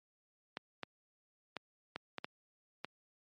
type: clicks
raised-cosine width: 0.3 ms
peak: -23 dBFS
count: 7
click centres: 0.571 / 0.833 / 1.567 / 1.96 / 2.183 / 2.245 / 2.846 s
effects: high-pass 150 Hz 12 dB/octave + MP3 48 kbps